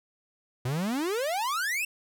45% pulse exponential sweep, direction up, 119.2 to 2739 Hz, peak -27 dBFS, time 0.65-1.85 s, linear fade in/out 5 ms, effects none

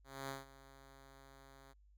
5% pulse tone with ADSR envelope, 136 Hz, C#3, 33 cents flat, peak -30 dBFS, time 0.04-1.74 s, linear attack 250 ms, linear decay 160 ms, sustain -18 dB, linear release 29 ms, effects added 50 Hz sine -63 dBFS peak until 1.97 s

